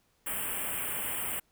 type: band-stop noise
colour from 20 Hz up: white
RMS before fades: -34 dBFS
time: 0.26-1.4 s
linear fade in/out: 10 ms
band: 3200 to 7900 Hz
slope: 96 dB/octave
effects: pink hiss -71 dBFS RMS until 1.51 s